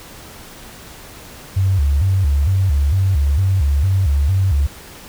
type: tone with vibrato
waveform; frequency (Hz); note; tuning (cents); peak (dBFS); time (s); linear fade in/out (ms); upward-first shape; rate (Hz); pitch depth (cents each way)
sine; 82.41; E2; 0; -12; 1.56-4.67; 10; square; 2.2; 260
effects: pink hiss -38 dBFS RMS until 5.08 s